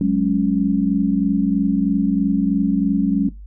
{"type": "chord", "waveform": "sine", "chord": "F# suspended second", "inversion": "none", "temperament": "just", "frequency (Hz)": [185, 208.1, 277.5], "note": ["F#3", "G#3", "C#4"], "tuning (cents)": [0, 4, 2], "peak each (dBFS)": -19, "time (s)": [0.01, 3.29], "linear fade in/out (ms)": 2, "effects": ["noise-tail reverb RT60 0.2 s tail -18 dB re dry", "added 50 Hz sine -34 dBFS peak until 3.46 s"]}